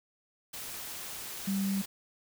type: tone in noise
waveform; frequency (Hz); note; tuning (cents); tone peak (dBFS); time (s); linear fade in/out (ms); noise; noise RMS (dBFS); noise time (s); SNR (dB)
sine; 196; G3; 0; -28; 1.47-1.82; 10; white; -41; 0.53-1.86; +10
effects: none